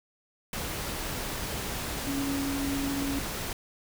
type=tone in noise; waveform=sine; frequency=277.2 Hz; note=C#4; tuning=in tune; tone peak=-29 dBFS; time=2.07-3.19 s; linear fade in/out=2 ms; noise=pink; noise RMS=-34 dBFS; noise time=0.53-3.53 s; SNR=+2 dB; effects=none